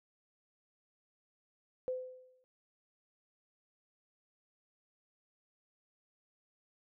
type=tone with exponential decay; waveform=sine; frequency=510 Hz; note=C5; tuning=44 cents flat; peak=-31 dBFS; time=1.88-2.44 s; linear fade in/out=0 ms; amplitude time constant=120 ms; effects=none